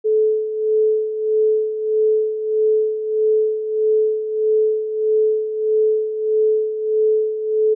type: tone with tremolo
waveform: sine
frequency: 433.2 Hz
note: A4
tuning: 27 cents flat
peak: -12 dBFS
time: 0.04-7.75 s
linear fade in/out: 20 ms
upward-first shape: sine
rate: 1.6 Hz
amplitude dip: 65%
effects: none